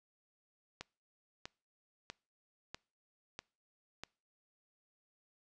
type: click train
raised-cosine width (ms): 0.2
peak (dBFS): -25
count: 6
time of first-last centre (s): 0.81-4.036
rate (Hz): 1.55
effects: noise-tail reverb RT60 0.4 s tail -26 dB re dry + resampled to 22050 Hz